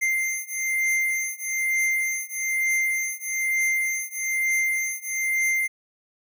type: beating tone pair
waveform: square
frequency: 2092 / 2093.1 Hz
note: C7 / C7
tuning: -1 / 0 cents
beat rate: 1.1 Hz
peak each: -27 / -26 dBFS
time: 0.01-5.68 s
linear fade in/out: 20 ms
effects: none